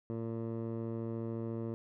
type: tone with low-pass filter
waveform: 15% pulse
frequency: 114.2 Hz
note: A#2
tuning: 35 cents flat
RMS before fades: -38 dBFS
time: 0.1-1.74 s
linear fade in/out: 0 ms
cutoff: 620 Hz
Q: 0.97
effects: none